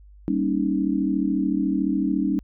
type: chord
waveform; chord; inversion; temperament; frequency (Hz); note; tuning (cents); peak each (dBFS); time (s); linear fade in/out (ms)
sine; Eb dominant seventh; first; equal; 196 / 233.1 / 277.2 / 311.1; G3 / Bb3 / Db4 / Eb4; 0 / 0 / 0 / 0; -25 / -30 / -24 / -25; 0.28-2.39; 0
effects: added 50 Hz sine -45 dBFS peak until 2.43 s